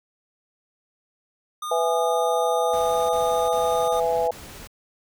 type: tone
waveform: square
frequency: 1219 Hz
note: D#6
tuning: 36 cents flat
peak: -29 dBFS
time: 1.62-4 s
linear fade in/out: 5 ms
type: harmonic tone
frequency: 166 Hz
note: E3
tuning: 12 cents sharp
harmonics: 3 / 4 / 5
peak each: -23 / -24 / -25 dBFS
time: 1.71-4.31 s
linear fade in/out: 5 ms
type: noise bursts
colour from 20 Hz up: pink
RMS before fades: -41 dBFS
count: 5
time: 2.73-4.674 s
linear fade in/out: 5 ms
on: 360 ms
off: 36 ms
effects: none